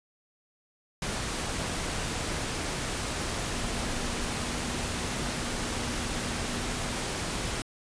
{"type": "tone in noise", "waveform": "sine", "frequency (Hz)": 240.9, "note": "B3", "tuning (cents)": -43, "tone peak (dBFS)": -40, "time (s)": [3.52, 6.96], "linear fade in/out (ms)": 2, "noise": "pink", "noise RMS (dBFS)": -32, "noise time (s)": [1.02, 7.62], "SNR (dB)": -11, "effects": ["resampled to 22050 Hz"]}